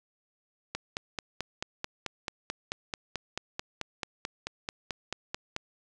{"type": "click train", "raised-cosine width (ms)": 0.2, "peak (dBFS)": -15, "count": 23, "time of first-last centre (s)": [0.75, 5.564], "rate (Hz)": 4.57, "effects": ["resampled to 24000 Hz", "7-bit"]}